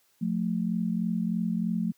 sine tone pair together, 178.1 / 221.3 Hz, F3 / A3, +34 / +10 cents, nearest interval major third, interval 376 cents, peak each -28 dBFS, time 0.21-1.92 s, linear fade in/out 10 ms, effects white hiss -67 dBFS RMS until 1.97 s + high-pass 80 Hz 12 dB/octave

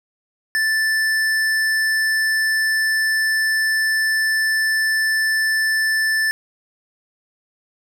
sine tone with hard clipping, 1760 Hz, A6, in tune, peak -18 dBFS, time 0.55-6.31 s, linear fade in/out 0 ms, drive 13 dB, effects none

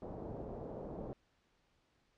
white low-pass noise, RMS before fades -45 dBFS, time 0.02-1.13 s, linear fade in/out 0 ms, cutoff 640 Hz, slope 24 dB/octave, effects pink hiss -75 dBFS RMS until 2.17 s + low-pass 5000 Hz 12 dB/octave

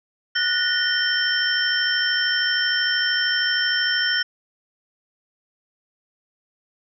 sine tone cluster, 1470 / 1795 / 1868 / 3110 / 5380 Hz, F#6 / A6 / A#6 / G7 / E8, -12 / +34 / +3 / -14 / +34 cents, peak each -23 / -28 / -28 / -25 / -24 dBFS, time 0.35-4.23 s, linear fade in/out 10 ms, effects none

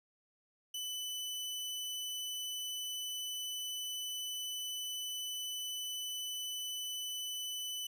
sawtooth tone, 2996 Hz, F#7, 21 cents sharp, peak -35 dBFS, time 0.74-7.87 s, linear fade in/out 5 ms, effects none

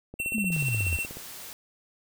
click train, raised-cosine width 2 ms, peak -27 dBFS, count 18, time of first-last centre 0.14-1.17 s, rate 16.5 Hz
square tone with tremolo, 2710 Hz, E7, 47 cents sharp, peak -27 dBFS, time 0.19-1.06 s, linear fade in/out 10 ms, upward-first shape sine, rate 15 Hz, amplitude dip 55%
sine exponential sweep, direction down, 230.6 to 77.78 Hz, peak -26 dBFS, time 0.34-0.97 s, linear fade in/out 10 ms
white noise, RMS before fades -42 dBFS, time 0.52-1.53 s, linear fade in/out 0 ms
effects none

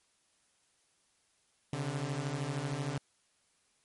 sawtooth beating tone pair, 132.8 / 145.8 Hz, C3 / D3, +26 / -12 cents, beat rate 13 Hz, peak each -33 / -32 dBFS, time 1.73-2.98 s, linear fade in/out 2 ms, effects white hiss -72 dBFS RMS until 3.84 s + MP3 48 kbps

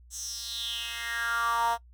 10% pulse tone with high-pass filter sweep, 233.1 Hz, A#3, in tune, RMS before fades -31 dBFS, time 0.1-1.78 s, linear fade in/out 50 ms, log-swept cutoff 7100 to 780 Hz, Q 5.2, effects noise-tail reverb RT60 0.1 s tail -20 dB re dry + added 60 Hz sine -51 dBFS peak until 1.93 s

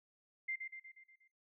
sine tone with echo, 2093 Hz, C7, in tune, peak -36 dBFS, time 0.48-0.56 s, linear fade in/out 10 ms, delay 120 ms, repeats 6, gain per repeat -5 dB, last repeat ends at 1.28 s, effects noise-tail reverb RT60 0.3 s tail -20 dB re dry

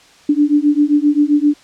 sine beating tone pair, 290 / 297.6 Hz, D4 / D4, -22 / +23 cents, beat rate 7.6 Hz, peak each -13 dBFS, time 0.29-1.54 s, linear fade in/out 5 ms, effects white hiss -46 dBFS RMS until 1.63 s + low-pass 6000 Hz 12 dB/octave

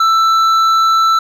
sine tone with hard clipping, 1327 Hz, E6, 11 cents sharp, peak -10 dBFS, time 0-1.19 s, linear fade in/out 5 ms, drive 7 dB, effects none

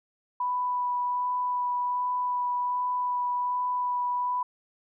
sine tone with vibrato, 987.8 Hz, B5, in tune, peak -25 dBFS, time 0.4-4.43 s, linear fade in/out 5 ms, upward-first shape sine, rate 1.3 Hz, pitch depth 9 cents each way, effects none

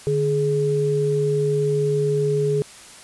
sine tone pair together, 148.08 / 419.6 Hz, D3 / G#4, +15 / +18 cents, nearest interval octave + tritone, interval 1803 cents, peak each -22 / -19 dBFS, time 0.07-2.62 s, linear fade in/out 0 ms, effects white hiss -43 dBFS RMS until 3.03 s + resampled to 24000 Hz

